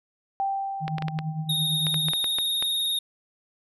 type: tone with exponential decay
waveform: sine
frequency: 784 Hz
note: G5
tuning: in tune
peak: -22 dBFS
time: 0.4-2.43 s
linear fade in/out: 0 ms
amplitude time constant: 440 ms
type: tone with tremolo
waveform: sine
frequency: 156.5 Hz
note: D#3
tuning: 10 cents sharp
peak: -24 dBFS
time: 0.8-2.13 s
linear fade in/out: 50 ms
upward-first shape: triangle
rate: 8.8 Hz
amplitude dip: 75%
type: clicks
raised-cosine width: 0.3 ms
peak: -15 dBFS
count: 12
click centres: 0.88 / 0.983 / 1.023 / 1.083 / 1.189 / 1.868 / 1.943 / 2.085 / 2.135 / 2.243 / 2.386 / 2.625 s
type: tone with vibrato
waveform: square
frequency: 3712 Hz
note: A#7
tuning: 8 cents flat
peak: -24 dBFS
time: 1.49-2.99 s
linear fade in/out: 5 ms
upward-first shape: sine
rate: 20 Hz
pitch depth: 38 cents each way
effects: none